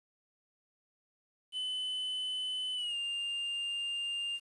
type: tone with pitch glide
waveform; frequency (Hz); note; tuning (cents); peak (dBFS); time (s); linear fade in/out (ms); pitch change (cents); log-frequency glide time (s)
triangle; 3020 to 2802; F#7 to F7; +35 to +5; -32; 1.52-4.4; 50; -130; 2.74-2.96
effects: resampled to 24000 Hz + 10-bit